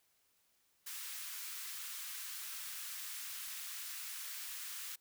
white high-pass noise, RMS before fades -45 dBFS, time 0.86-4.96 s, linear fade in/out 10 ms, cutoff 1200 Hz, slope 24 dB/octave, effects white hiss -75 dBFS RMS until 5 s

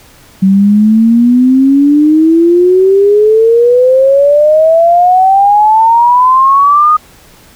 sine exponential sweep, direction up, 189.2 to 1244.5 Hz, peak -3 dBFS, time 0.42-6.97 s, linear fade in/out 10 ms, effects pink hiss -40 dBFS RMS until 7.55 s

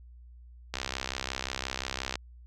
click train, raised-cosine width 0.2 ms, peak -14 dBFS, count 94, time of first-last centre 0.74-2.156 s, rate 65.7 Hz, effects added 60 Hz sine -48 dBFS peak until 2.46 s

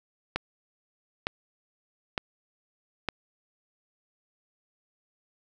click train, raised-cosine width 0.3 ms, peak -11 dBFS, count 4, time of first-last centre 0.36-3.087 s, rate 1.1 Hz, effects none

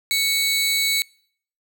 sawtooth tone pair together, 2217 / 3945 Hz, C#7 / B7, 0 / -3 cents, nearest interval minor seventh, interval 997 cents, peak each -18 dBFS, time 0.11-1.02 s, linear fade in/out 0 ms, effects noise-tail reverb RT60 0.6 s tail -26 dB re dry

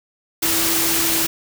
sine tone in noise, 329.6 Hz, E4, in tune, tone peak -26 dBFS, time 0.42-1.27 s, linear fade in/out 10 ms, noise white, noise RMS -19 dBFS, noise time 0.42-1.27 s, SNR -10 dB, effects none

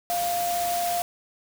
sine tone in noise, 699 Hz, F5, 1 cent sharp, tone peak -24 dBFS, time 0.1-1.02 s, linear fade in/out 0 ms, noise white, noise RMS -32 dBFS, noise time 0.1-1.02 s, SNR +5 dB, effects none

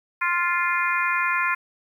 harmonic tone, 349.2 Hz, F4, in tune, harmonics 3 / 4 / 5 / 6 / 7, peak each -25 / -26 / -27 / -28 / -28 dBFS, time 0.21-1.55 s, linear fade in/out 10 ms, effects 9-bit

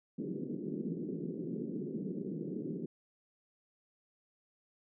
pink band-pass noise, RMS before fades -39 dBFS, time 0.18-2.86 s, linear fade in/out 10 ms, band 160 to 420 Hz, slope 48 dB/octave, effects none

